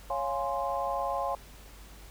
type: chord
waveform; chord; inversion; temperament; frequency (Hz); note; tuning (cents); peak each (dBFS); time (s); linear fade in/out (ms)
sine; Db major seventh; none; equal; 554.4 / 698.5 / 830.6 / 1046.5; Db5 / F5 / Ab5 / C6; 0 / 0 / 0 / 0; -34; 0.1-1.35; 2
effects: added 50 Hz sine -49 dBFS peak until 2.1 s + pink hiss -53 dBFS RMS until 2.1 s